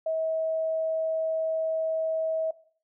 sine tone, 642 Hz, E5, 46 cents flat, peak -25 dBFS, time 0.06-2.51 s, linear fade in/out 5 ms, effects noise-tail reverb RT60 0.5 s tail -17 dB re dry

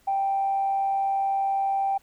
sine tone with amplitude modulation, 784 Hz, G5, in tune, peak -20 dBFS, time 0.07-1.98 s, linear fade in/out 10 ms, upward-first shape sine, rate 152 Hz, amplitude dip 25%, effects tanh soft clip ceiling -16 dBFS + pink hiss -61 dBFS RMS until 2.02 s

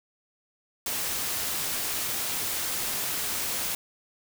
white noise, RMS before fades -30 dBFS, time 0.86-3.75 s, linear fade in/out 2 ms, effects none

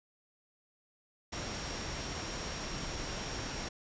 sine tone in noise, 5588 Hz, F8, in tune, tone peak -47 dBFS, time 1.32-3.69 s, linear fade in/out 10 ms, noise pink, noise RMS -39 dBFS, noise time 1.32-3.69 s, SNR -11 dB, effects resampled to 16000 Hz

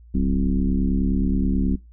sine tone with frequency modulation, 119.6 Hz, A#2, 45 cents sharp, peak -17 dBFS, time 0.14-1.76 s, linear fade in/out 10 ms, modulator 69.4 Hz, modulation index 2.3, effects noise-tail reverb RT60 0.2 s tail -21 dB re dry + added 58 Hz sine -44 dBFS peak until 1.92 s

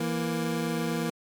25% pulse tone pair together, 165.96 / 234.7 Hz, E3 / A#3, +12 / +12 cents, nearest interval tritone, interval 600 cents, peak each -26 dBFS, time 0-1.1 s, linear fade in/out 5 ms, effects MP3 96 kbps

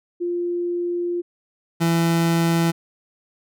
sine / 30% pulse tone pair in turn, 349.2 / 167.1 Hz, F4 / E3, 0 / +24 cents, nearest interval octave + minor second, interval 1276 cents, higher first, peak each -21 / -14 dBFS, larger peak second, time 0.2-1.22 / 1.8-2.72 s, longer first, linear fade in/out 20 ms, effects none

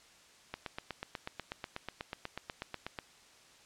click train, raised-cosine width 0.3 ms, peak -22 dBFS, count 21, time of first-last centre 0.54-2.988 s, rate 8.17 Hz, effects white hiss -60 dBFS RMS until 3.65 s + low-pass 7000 Hz 12 dB/octave

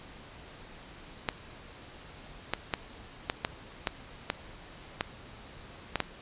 clicks, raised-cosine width 0.3 ms, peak -11 dBFS, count 10, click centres 1.288 / 2.536 / 2.738 / 3.299 / 3.449 / 3.872 / 4.301 / 5.009 / 5.957 / 6.003 s, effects pink hiss -49 dBFS RMS until 6.21 s + resampled to 8000 Hz

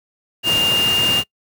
sine tone in noise, 2812 Hz, F7, 11 cents sharp, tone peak -14 dBFS, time 0.43-1.24 s, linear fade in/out 50 ms, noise pink, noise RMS -23 dBFS, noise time 0.43-1.24 s, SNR +6 dB, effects noise-tail reverb RT60 0.1 s tail -25 dB re dry + high-pass 100 Hz 12 dB/octave

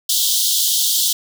pink high-pass noise, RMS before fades -17 dBFS, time 0.09-1.13 s, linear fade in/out 5 ms, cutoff 3100 Hz, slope 96 dB/octave, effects none

